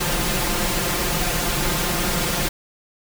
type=noise with comb filter; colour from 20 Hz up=pink; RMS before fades=-22 dBFS; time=0-2.49 s; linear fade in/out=10 ms; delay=5.7 ms; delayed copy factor=+0.8; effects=none